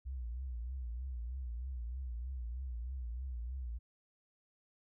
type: tone with vibrato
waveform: sine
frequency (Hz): 61.74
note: B1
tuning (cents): 0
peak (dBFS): -38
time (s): 0.05-3.79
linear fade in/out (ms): 20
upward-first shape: triangle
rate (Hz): 3.2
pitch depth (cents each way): 150
effects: none